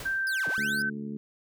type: noise with exponential decay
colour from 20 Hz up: pink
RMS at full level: -37 dBFS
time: 0-0.35 s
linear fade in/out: 2 ms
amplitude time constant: 74 ms
type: tone with pitch glide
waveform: sine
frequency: 1568 to 1534 Hz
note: G6 to G6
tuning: 0 to -38 cents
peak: -26 dBFS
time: 0.05-0.9 s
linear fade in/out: 10 ms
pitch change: -38 cents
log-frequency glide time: 0.2-0.67 s
type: linear two-way sweep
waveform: sawtooth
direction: down then up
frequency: 5160 to 91.8 to 5160 Hz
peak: -33 dBFS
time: 0.27-0.82 s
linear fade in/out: 0 ms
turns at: 0.48 s
type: harmonic tone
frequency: 72 Hz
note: D2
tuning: 34 cents flat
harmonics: 2 / 3 / 4 / 5 / 6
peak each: -43 / -34 / -44 / -46 / -46 dBFS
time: 0.58-1.17 s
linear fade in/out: 0 ms
effects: none

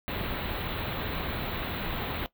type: band-stop noise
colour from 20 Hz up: pink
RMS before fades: -33 dBFS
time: 0.08-2.26 s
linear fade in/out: 0 ms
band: 4100 to 14000 Hz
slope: 96 dB/octave
effects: noise-tail reverb RT60 0.1 s tail -17 dB re dry

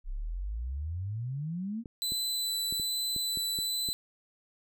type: exponential sweep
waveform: sine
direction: up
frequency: 30.68 to 239.1 Hz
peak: -32 dBFS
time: 0.04-1.84 s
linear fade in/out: 50 ms
type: clicks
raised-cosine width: 3 ms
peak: -29 dBFS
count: 8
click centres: 1.858 / 2.121 / 2.725 / 2.798 / 3.163 / 3.373 / 3.588 / 3.888 s
type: tone with vibrato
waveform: sawtooth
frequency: 3999 Hz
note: B7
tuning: 21 cents sharp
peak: -27 dBFS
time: 2.02-3.93 s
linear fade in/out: 0 ms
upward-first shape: sine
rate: 1.2 Hz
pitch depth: 9 cents each way
effects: none

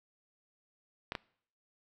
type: clicks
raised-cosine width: 0.3 ms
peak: -19 dBFS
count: 2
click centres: 1.121 / 1.152 s
effects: noise-tail reverb RT60 0.6 s tail -23 dB re dry

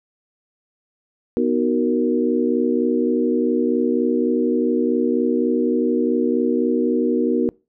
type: chord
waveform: sine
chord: B major seventh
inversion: none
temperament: equal with one note detuned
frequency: 246.9 / 311.1 / 374.5 / 466.2 Hz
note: B3 / D#4 / F#4 / A#4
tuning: 0 / 0 / +21 / 0 cents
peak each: -20 / -23 / -22 / -22 dBFS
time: 1.37-7.49 s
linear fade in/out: 0 ms
effects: noise-tail reverb RT60 0.3 s tail -26 dB re dry

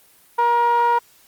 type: tone with low-pass filter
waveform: 5% pulse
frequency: 474.4 Hz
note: A#4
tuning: 30 cents sharp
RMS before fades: -17 dBFS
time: 0.38-0.99 s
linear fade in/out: 10 ms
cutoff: 980 Hz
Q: 3.9
effects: white hiss -53 dBFS RMS until 1.27 s + Opus 24 kbps

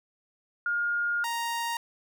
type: tone pair in turn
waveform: sine / sawtooth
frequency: 1419 / 933.6 Hz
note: F6 / A#5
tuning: +27 / +2 cents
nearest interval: perfect fifth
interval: 725 cents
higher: first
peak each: -25 dBFS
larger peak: neither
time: 0.66-1.24 / 1.24-1.77 s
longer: first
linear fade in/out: 2 ms
effects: none

